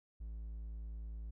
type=tone; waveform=triangle; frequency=55 Hz; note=A1; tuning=in tune; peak=-40 dBFS; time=0.2-1.31 s; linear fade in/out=10 ms; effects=none